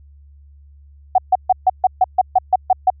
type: tone bursts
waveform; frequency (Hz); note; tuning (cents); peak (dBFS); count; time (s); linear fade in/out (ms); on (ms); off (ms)
sine; 746; F#5; +14; -8; 11; 1.15-2.902; 5; 32; 140
effects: added 71 Hz sine -42 dBFS peak until 3 s